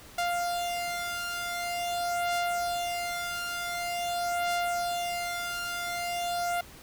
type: beating tone pair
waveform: sawtooth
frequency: 698.5 / 698.96 Hz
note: F5 / F5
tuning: 0 / +1 cents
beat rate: 0.46 Hz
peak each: -27 / -30 dBFS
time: 0.18-6.61 s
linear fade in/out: 5 ms
effects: pink hiss -50 dBFS RMS until 6.82 s